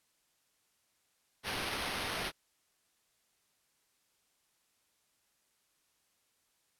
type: noise with sample-and-hold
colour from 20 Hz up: violet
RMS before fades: -37 dBFS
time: 1.43-2.32 s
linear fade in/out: 50 ms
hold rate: 7350 Hz
effects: white hiss -75 dBFS RMS until 6.79 s + low-pass 12000 Hz 12 dB/octave